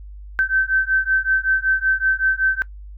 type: beating tone pair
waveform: sine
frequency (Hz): 1542 / 1547.3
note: G6 / G6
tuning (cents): -29 / -23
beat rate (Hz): 5.3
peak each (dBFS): -19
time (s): 0.39-2.62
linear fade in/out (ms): 0
effects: noise-tail reverb RT60 0.1 s tail -20 dB re dry + added 50 Hz sine -34 dBFS peak until 2.97 s